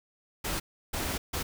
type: noise bursts at uneven times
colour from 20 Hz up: pink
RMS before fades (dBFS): -32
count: 3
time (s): 0.44-0.6 / 0.93-1.18 / 1.33-1.43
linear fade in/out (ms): 10
effects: none